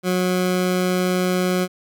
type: tone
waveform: 20% pulse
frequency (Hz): 182.3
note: F#3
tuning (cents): -25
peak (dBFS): -13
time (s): 0.03-1.68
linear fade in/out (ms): 50
effects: none